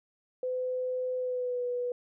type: tone with pitch glide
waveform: sine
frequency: 507 to 490.6 Hz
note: B4 to B4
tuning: +45 to -12 cents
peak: -29 dBFS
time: 0.43-1.92 s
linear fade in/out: 2 ms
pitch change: -57 cents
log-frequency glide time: 1.17-1.64 s
effects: none